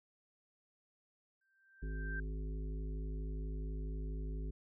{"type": "tone with exponential growth", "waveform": "sine", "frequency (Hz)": 1568, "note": "G6", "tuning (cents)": 0, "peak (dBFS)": -39, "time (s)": [1.41, 2.2], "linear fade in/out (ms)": 5, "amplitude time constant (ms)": 170}
{"type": "harmonic tone", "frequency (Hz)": 52.2, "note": "G#1", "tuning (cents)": 10, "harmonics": [1, 3, 5, 7, 8], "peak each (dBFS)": [-38, -48, -52, -55, -56], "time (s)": [1.82, 4.51], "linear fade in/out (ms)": 10}
{"effects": []}